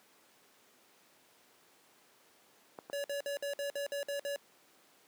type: clicks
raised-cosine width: 1 ms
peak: -28 dBFS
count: 2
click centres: 2.788 / 2.899 s
type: tone bursts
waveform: square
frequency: 567 Hz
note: C#5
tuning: 39 cents sharp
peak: -35 dBFS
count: 9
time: 2.93-4.36 s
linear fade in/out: 0 ms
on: 110 ms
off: 55 ms
effects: pink hiss -64 dBFS RMS until 5.07 s + high-pass 300 Hz 12 dB/octave